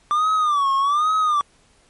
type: tone with vibrato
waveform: triangle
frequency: 1176 Hz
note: D6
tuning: 2 cents sharp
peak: -14 dBFS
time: 0.11-1.41 s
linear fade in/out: 0 ms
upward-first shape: sine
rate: 1.2 Hz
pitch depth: 140 cents each way
effects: pink hiss -57 dBFS RMS until 1.89 s + MP3 48 kbps